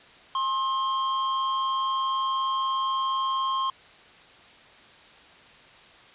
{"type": "tone with amplitude modulation", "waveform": "square", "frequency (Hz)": 1062, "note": "C6", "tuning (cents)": 25, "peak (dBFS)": -23, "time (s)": [0.35, 3.7], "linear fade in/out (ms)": 2, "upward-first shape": "sine", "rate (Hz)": 217, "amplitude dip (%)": 35, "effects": ["white hiss -51 dBFS RMS until 6.14 s", "resampled to 8000 Hz"]}